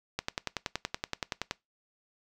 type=click train; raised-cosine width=0.2 ms; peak=-13 dBFS; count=15; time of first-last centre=0.19-1.511 s; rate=10.6 Hz; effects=noise-tail reverb RT60 0.2 s tail -22 dB re dry